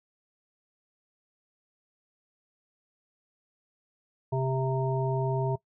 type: harmonic tone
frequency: 132 Hz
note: C3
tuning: 16 cents sharp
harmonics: 1 / 3 / 5 / 7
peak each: -27 / -32 / -34 / -35 dBFS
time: 4.32-5.56 s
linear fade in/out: 10 ms
effects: noise-tail reverb RT60 0.1 s tail -20 dB re dry